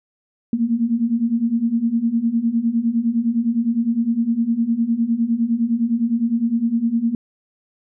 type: beating tone pair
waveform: sine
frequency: 225.8 / 235.6 Hz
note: A3 / A#3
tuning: +45 / +19 cents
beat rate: 9.8 Hz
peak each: -21 / -18 dBFS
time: 0.53-7.15 s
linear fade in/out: 2 ms
effects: none